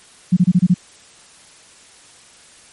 sine tone bursts, 180 Hz, F#3, 47 cents flat, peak -8 dBFS, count 6, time 0.32-0.743 s, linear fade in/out 10 ms, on 48 ms, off 27 ms, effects white hiss -46 dBFS RMS until 2.72 s + MP3 48 kbps

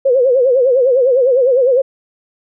sine tone with vibrato, 512 Hz, C5, 38 cents flat, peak -8 dBFS, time 0.05-1.82 s, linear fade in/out 10 ms, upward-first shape sine, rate 9.9 Hz, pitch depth 120 cents each way, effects none

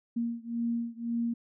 sine beating tone pair, 233.1 / 235 Hz, A#3 / A#3, 0 / +14 cents, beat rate 1.9 Hz, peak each -32 / -33 dBFS, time 0.16-1.34 s, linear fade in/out 10 ms, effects none

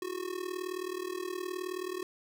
square tone with amplitude modulation, 365.6 Hz, F#4, 21 cents flat, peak -32 dBFS, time 0.02-2.03 s, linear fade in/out 2 ms, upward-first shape sine, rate 39 Hz, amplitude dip 85%, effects none

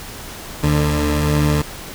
20% pulse tone pair together, 74.8 / 148.22 Hz, D2 / D3, +32 / +16 cents, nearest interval octave, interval 1184 cents, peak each -13 dBFS, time 0.63-1.62 s, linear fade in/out 5 ms, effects pink hiss -33 dBFS RMS until 1.94 s

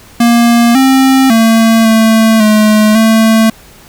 square tone with pitch steps, 235.3 / 265.3 / 225.6 / 222.6 / 213.9 / 222.5 Hz, A#3 / C4 / A3 / A3 / A3 / A3, +16 / +24 / +44 / +20 / -49 / +20 cents, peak -5 dBFS, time 0.2-3.5 s, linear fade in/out 5 ms, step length 550 ms, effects pink hiss -38 dBFS RMS until 3.88 s

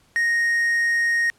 triangle tone with quantisation, 1864.7 Hz, A#6, in tune, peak -16 dBFS, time 0.16-1.3 s, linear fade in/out 0 ms, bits 7, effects pink hiss -59 dBFS RMS until 1.38 s + low-pass 11000 Hz 12 dB/octave

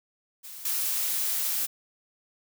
blue noise with level steps, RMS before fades -42 / -28 dBFS, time 0.43-1.67 s, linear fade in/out 20 ms, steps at 0.65 s, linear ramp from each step 5 ms, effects none

